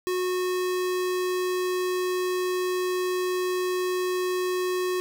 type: tone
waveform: square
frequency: 365.2 Hz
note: F#4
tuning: 23 cents flat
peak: -25 dBFS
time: 0.07-5 s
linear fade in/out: 0 ms
effects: none